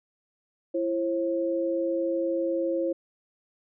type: tone pair together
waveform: sine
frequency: 335.8 / 536.1 Hz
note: E4 / C5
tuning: +32 / +42 cents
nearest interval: minor sixth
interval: 810 cents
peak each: -27 dBFS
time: 0.74-2.93 s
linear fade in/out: 10 ms
effects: none